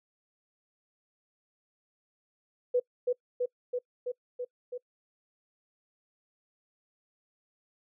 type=tone with echo; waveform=sine; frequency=493.9 Hz; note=B4; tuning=in tune; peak=-22 dBFS; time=2.74-2.8 s; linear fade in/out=10 ms; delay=330 ms; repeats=6; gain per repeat=-2 dB; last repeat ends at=4.78 s; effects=noise-tail reverb RT60 0.1 s tail -25 dB re dry